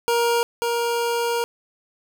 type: tone pair in turn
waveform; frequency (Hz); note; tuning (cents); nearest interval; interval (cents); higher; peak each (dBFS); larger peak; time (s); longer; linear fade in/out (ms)
25% pulse; 470.6 / 470.6; A#4 / A#4; +16 / +16; unison; 0; neither; -14 / -17; first; 0.08-0.43 / 0.62-1.44; second; 0
effects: 9-bit